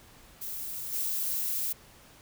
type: noise with level steps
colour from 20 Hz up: violet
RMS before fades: -37 / -31 dBFS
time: 0.41-1.73 s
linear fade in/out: 10 ms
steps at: 0.92 s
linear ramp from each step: 20 ms
effects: pink hiss -55 dBFS RMS until 2.21 s